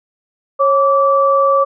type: tone pair together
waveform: sine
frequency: 548 / 1158.8 Hz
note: C#5 / D6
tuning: -20 / -24 cents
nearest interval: octave + minor second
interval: 1296 cents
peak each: -12 dBFS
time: 0.59-1.65 s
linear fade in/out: 20 ms
effects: none